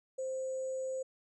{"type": "tone with sample-and-hold", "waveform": "sine", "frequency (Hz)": 523.3, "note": "C5", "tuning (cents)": 0, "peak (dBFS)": -34, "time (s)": [0.18, 1.03], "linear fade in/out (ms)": 10, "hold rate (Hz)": 7350, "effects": ["resampled to 24000 Hz"]}